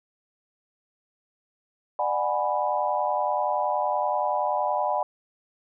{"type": "chord", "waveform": "sine", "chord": "G# half-diminished seventh", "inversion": "second", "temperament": "equal with one note detuned", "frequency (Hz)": [598.6, 740, 830.6, 987.8], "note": ["D5", "F#5", "G#5", "B5"], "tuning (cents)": [33, 0, 0, 0], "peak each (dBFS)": -28, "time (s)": [1.99, 5.03], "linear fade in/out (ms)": 2, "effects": []}